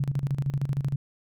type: tone with tremolo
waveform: sine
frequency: 138.59 Hz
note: C#3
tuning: in tune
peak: -22 dBFS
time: 0-0.96 s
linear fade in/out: 5 ms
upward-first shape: square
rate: 13 Hz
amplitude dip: 75%
effects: none